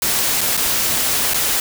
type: noise with dropouts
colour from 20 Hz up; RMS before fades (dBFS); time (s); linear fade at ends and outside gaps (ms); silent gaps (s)
white; -18; 0.02-1.6; 2; 0.409-0.413 / 0.569-0.574 / 1.336-1.343
effects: none